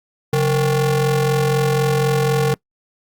square ring-modulated tone, 160 Hz, D#3, 49 cents sharp, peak -12 dBFS, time 0.33-2.54 s, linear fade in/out 0 ms, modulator 298 Hz, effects noise-tail reverb RT60 0.1 s tail -23 dB re dry + Opus 48 kbps

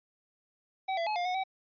square tone with pitch steps, 764 / 673 / 852 / 706 / 731 / 763 Hz, G5 / E5 / G#5 / F5 / F#5 / G5, -45 / +36 / +44 / +19 / -21 / -47 cents, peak -30 dBFS, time 0.88-1.438 s, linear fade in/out 10 ms, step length 93 ms, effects resampled to 11025 Hz

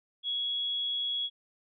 sine tone, 3343 Hz, G#7, 11 cents sharp, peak -29 dBFS, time 0.23-1.3 s, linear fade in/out 50 ms, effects none

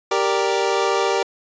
25% pulse chord, G minor, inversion none, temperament equal, 392 / 466.2 / 587.3 Hz, G4 / Bb4 / D5, 0 / 0 / 0 cents, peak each -17 / -18 / -21 dBFS, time 0.11-1.23 s, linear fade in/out 5 ms, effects resampled to 16000 Hz

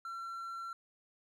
triangle tone, 1357 Hz, E6, 50 cents sharp, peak -38 dBFS, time 0.05-0.73 s, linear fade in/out 2 ms, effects none

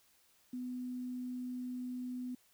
sine tone with quantisation, 250 Hz, B3, 21 cents sharp, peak -38 dBFS, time 0.53-2.35 s, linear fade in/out 5 ms, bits 11, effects white hiss -69 dBFS RMS until 2.53 s

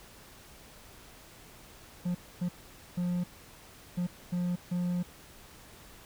triangle tone bursts at uneven times, 177.2 Hz, F3, 25 cents sharp, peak -26 dBFS, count 6, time 2.05-2.15 / 2.41-2.49 / 2.97-3.24 / 3.97-4.07 / 4.32-4.56 / 4.71-5.03 s, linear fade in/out 10 ms, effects pink hiss -53 dBFS RMS until 6.05 s

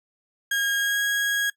35% pulse tone with pitch glide, 1630 to 1647 Hz, G#6 to G#6, -33 to -15 cents, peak -20 dBFS, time 0.51-1.5 s, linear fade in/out 5 ms, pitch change +18 cents, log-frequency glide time 0.77-1.01 s, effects noise-tail reverb RT60 0.1 s tail -18 dB re dry

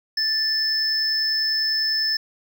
triangle tone pair together, 1760 / 5250 Hz, A6 / E8, 0 / -8 cents, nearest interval octave + perfect fifth, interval 1892 cents, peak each -26 / -19 dBFS, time 0.17-2.17 s, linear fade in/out 5 ms, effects none

